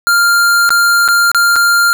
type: tone with dropouts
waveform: square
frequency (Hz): 1396.9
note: F6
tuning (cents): 0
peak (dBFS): -8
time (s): 0.07-1.93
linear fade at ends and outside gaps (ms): 0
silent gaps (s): 0.692-0.705 / 1.079-1.086 / 1.316-1.347 / 1.558-1.563
effects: none